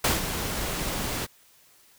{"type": "noise with ADSR envelope", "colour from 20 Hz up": "pink", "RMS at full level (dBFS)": -21, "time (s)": [0.04, 1.27], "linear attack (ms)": 5, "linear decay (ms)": 160, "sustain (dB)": -9, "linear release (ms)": 29, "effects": ["white hiss -58 dBFS RMS until 1.98 s"]}